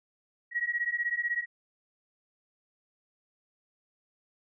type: beating tone pair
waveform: sine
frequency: 1900 / 1916 Hz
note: A#6 / A#6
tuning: +33 / +47 cents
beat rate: 16 Hz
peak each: -31 dBFS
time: 0.51-1.46 s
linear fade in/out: 50 ms
effects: none